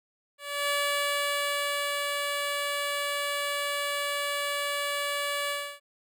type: tone with ADSR envelope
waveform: 10% pulse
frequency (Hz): 574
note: D5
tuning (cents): -40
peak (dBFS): -17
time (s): 0.38-5.8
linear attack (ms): 310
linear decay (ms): 1300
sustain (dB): -3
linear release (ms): 300
effects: none